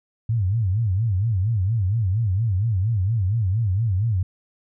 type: tone with vibrato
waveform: sine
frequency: 103.3 Hz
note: G#2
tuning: 9 cents flat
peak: -18 dBFS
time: 0.29-4.23 s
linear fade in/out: 5 ms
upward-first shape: sine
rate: 4.3 Hz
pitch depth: 230 cents each way
effects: none